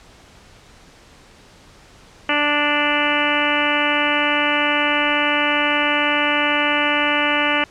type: harmonic tone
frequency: 293.7 Hz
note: D4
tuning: in tune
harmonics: 1 / 2 / 3 / 4 / 5 / 6 / 7 / 8 / 9 / 10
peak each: -25 / -25 / -25 / -25 / -25 / -25 / -25 / -25 / -25 / -25 dBFS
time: 2.29-7.64 s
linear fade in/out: 2 ms
effects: pink hiss -47 dBFS RMS until 7.7 s + low-pass 7000 Hz 12 dB/octave